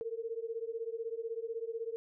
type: beating tone pair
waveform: sine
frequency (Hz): 448.8 / 464.8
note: A4 / A#4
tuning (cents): +34 / -5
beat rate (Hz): 16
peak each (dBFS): -39 / -39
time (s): 0.01-1.96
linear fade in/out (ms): 0
effects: none